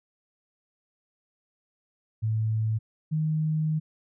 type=tone pair in turn; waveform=sine; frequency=110 / 155.78 Hz; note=A2 / D#3; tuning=0 / +2 cents; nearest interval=tritone; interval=602 cents; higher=second; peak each=-23 dBFS; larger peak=neither; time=2.22-2.79 / 3.11-3.8 s; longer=second; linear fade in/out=20 ms; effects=none